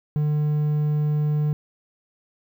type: tone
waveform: triangle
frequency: 150 Hz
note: D3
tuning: 37 cents sharp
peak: -17 dBFS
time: 0.16-1.53 s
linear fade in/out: 0 ms
effects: 9-bit